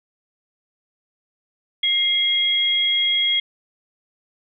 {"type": "tone pair together", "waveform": "sine", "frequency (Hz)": [2113, 3290], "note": ["C7", "G#7"], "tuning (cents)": [16, -17], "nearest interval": "minor sixth", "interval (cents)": 767, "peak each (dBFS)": [-24, -17], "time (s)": [1.83, 3.4], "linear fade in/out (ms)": 5, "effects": []}